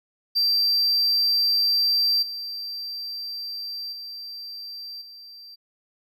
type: tone with level steps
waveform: triangle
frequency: 4699 Hz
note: D8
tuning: in tune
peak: -17 / -29 / -33 / -40 dBFS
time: 0.35-5.56 s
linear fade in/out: 20 ms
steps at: 2.22 / 3.92 / 5.01 s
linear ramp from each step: 10 ms
effects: none